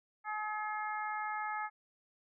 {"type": "harmonic tone", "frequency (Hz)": 425.5, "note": "G#4", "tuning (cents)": 42, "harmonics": [2, 3, 4, 5], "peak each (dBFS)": [-38, -40, -43, -45], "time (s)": [0.24, 1.7], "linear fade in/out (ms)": 50, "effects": []}